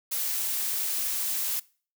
blue noise, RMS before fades -29 dBFS, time 0.11-1.6 s, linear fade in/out 10 ms, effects noise-tail reverb RT60 0.4 s tail -22 dB re dry

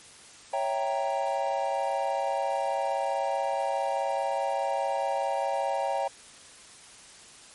triangle chord, C# diminished seventh, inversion none, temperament equal, 554.4 / 659.3 / 784 / 932.3 Hz, C#5 / E5 / G5 / Bb5, 0 / 0 / 0 / 0 cents, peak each -29 / -31 / -28 / -31 dBFS, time 0.53-6.08 s, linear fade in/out 5 ms, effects white hiss -50 dBFS RMS until 7.54 s + MP3 48 kbps

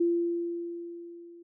sine tone with level ramp, 342.5 Hz, F4, 34 cents flat, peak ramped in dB -21 to -47 dBFS, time 0-1.43 s, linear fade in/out 10 ms, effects none

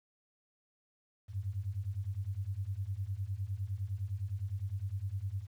sine beating tone pair, 92.5 / 102.3 Hz, F#2 / G#2, 0 / -26 cents, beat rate 9.8 Hz, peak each -38 / -37 dBFS, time 1.28-5.47 s, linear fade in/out 50 ms, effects 11-bit

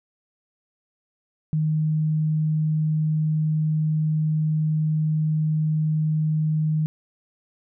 sine tone, 155.2 Hz, D#3, 4 cents flat, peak -19 dBFS, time 1.53-6.86 s, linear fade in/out 0 ms, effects none

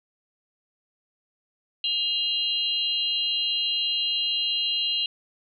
sine tone cluster, 2831 / 3208 / 4047 Hz, F7 / G7 / B7, +23 / +39 / +42 cents, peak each -25 / -30 / -29 dBFS, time 1.84-5.06 s, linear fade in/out 2 ms, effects none

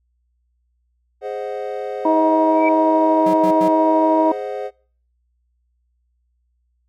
triangle chord, Ab dominant seventh, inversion none, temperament equal, 415.3 / 523.3 / 622.3 / 740 Hz, Ab4 / C5 / Eb5 / Gb5, 0 / 0 / 0 / 0 cents, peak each -26 / -26 / -30 / -29 dBFS, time 1.21-4.71 s, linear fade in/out 50 ms
harmonic tone, 317.6 Hz, D#4, 36 cents sharp, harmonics 1 / 2 / 3, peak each -17 / -17 / -17 dBFS, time 2.05-4.32 s, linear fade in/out 5 ms
sine tone with exponential growth, 2300 Hz, D7, 37 cents flat, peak -18 dBFS, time 2.5-2.69 s, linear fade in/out 5 ms, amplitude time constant 40 ms
square tone bursts, 185 Hz, F#3, in tune, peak -26 dBFS, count 3, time 3.26-3.683 s, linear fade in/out 5 ms, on 77 ms, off 96 ms
effects noise-tail reverb RT60 0.5 s tail -26 dB re dry + added 60 Hz sine -63 dBFS peak until 6.88 s

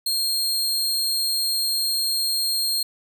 sawtooth tone, 4223 Hz, C8, 15 cents sharp, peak -18 dBFS, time 0.06-2.83 s, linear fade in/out 5 ms, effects none

